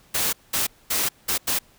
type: noise bursts at uneven times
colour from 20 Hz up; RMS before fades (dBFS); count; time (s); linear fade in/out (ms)
white; -23; 5; 0.14-0.33 / 0.53-0.67 / 0.9-1.09 / 1.28-1.38 / 1.47-1.59; 10
effects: pink hiss -56 dBFS RMS until 1.78 s